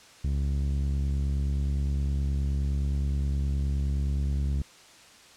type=tone with low-pass filter; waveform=sawtooth; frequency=69.6 Hz; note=C#2; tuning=8 cents sharp; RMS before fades=-27 dBFS; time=0.24-4.62 s; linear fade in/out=5 ms; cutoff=170 Hz; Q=0.68; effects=white hiss -52 dBFS RMS until 5.36 s + low-pass 7000 Hz 12 dB/octave